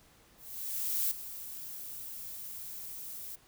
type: noise with ADSR envelope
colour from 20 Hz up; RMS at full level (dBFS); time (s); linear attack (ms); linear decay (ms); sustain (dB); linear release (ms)
violet; -30; 0.37-3.36; 740; 6; -13; 11
effects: pink hiss -62 dBFS RMS until 3.47 s